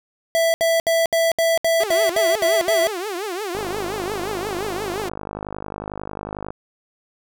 square tone bursts, 661 Hz, E5, 5 cents sharp, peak -16 dBFS, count 10, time 0.35-2.871 s, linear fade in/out 0 ms, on 190 ms, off 69 ms
sawtooth tone with vibrato, 386.8 Hz, G4, 23 cents flat, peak -21 dBFS, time 1.8-5.09 s, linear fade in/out 5 ms, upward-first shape triangle, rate 5.7 Hz, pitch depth 250 cents each way
click train, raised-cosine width 1 ms, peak -15 dBFS, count 152, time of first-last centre 3.55-6.505 s, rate 51.1 Hz
effects none

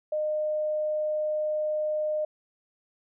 sine tone, 611 Hz, D#5, 32 cents flat, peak -25 dBFS, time 0.12-2.25 s, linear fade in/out 5 ms, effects none

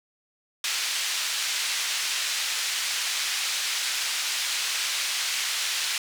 pink band-pass noise, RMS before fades -28 dBFS, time 0.64-5.98 s, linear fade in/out 2 ms, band 2400 to 7300 Hz, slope 12 dB/octave, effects none

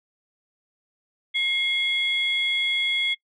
sine tone pair together, 2140 / 3348 Hz, C7 / G#7, +38 / +13 cents, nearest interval minor sixth, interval 775 cents, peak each -23 dBFS, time 1.34-3.15 s, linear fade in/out 20 ms, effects noise-tail reverb RT60 0.1 s tail -23 dB re dry + tanh soft clip ceiling -14 dBFS

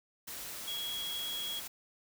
sine tone in noise, 3319 Hz, G#7, 2 cents flat, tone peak -36 dBFS, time 0.67-1.6 s, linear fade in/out 10 ms, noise white, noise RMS -43 dBFS, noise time 0.27-1.68 s, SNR +4 dB, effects none

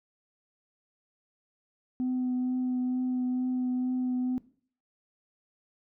sine tone with vibrato, 252.7 Hz, B3, 40 cents sharp, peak -25 dBFS, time 2-4.38 s, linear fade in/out 0 ms, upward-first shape triangle, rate 2.2 Hz, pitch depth 14 cents each way, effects noise-tail reverb RT60 0.5 s tail -19 dB re dry + tanh soft clip ceiling -24 dBFS

